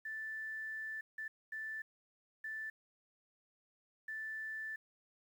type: tone bursts at uneven times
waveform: sine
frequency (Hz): 1760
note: A6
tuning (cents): 0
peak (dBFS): -40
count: 5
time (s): 0.05-1.01 / 1.18-1.28 / 1.52-1.82 / 2.44-2.7 / 4.08-4.76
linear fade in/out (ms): 5
effects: 11-bit